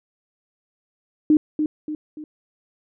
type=tone with echo; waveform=sine; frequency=304.8 Hz; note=D#4; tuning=36 cents flat; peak=-11 dBFS; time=1.3-1.37 s; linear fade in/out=2 ms; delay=290 ms; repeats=3; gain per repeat=-7 dB; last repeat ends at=2.24 s; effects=none